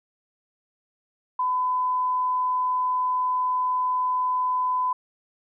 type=tone; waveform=sine; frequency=1007 Hz; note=B5; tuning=33 cents sharp; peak=-21 dBFS; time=1.39-4.93 s; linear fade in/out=5 ms; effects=none